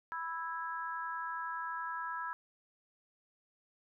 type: harmonic tone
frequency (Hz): 329.6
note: E4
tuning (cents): 0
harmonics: 3 / 4 / 5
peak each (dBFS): -40 / -41 / -42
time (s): 0.12-2.33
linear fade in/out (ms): 0
effects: none